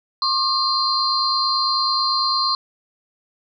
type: tone cluster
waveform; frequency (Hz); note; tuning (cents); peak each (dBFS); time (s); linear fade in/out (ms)
sine; 1078 / 1187 / 4173 / 4694; C#6 / D6 / C8 / D8; -49 / +18 / -5 / -2; -22 / -27 / -20 / -25; 0.22-2.55; 2
effects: none